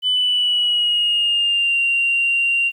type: tone with pitch glide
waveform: sine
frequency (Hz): 3000 to 2767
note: F#7 to F7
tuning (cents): +23 to -17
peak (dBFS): -14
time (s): 0.02-2.72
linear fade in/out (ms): 50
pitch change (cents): -140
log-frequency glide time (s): 0.13-1.79
effects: tanh soft clip ceiling -10 dBFS + 9-bit